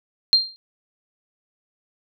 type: tone with exponential decay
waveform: sine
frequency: 4186 Hz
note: C8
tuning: in tune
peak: -8 dBFS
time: 0.33-0.56 s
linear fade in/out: 0 ms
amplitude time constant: 49 ms
effects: none